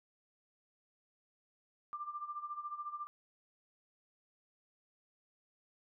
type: tone with tremolo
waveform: sine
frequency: 1188 Hz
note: D6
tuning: 20 cents sharp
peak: -37 dBFS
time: 1.93-3.07 s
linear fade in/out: 0 ms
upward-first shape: sine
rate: 14 Hz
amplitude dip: 75%
effects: none